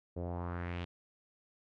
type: tone with low-pass filter sweep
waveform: sawtooth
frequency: 87.31 Hz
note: F2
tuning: in tune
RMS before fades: -39 dBFS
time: 0.16-0.85 s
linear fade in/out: 10 ms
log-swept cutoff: 490 to 3300 Hz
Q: 2.5
effects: none